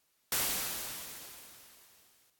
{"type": "noise with exponential decay", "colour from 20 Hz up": "white", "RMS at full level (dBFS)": -29, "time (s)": [0.32, 2.3], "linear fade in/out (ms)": 2, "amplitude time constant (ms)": 430, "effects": ["white hiss -74 dBFS RMS until 2.39 s", "AAC 64 kbps"]}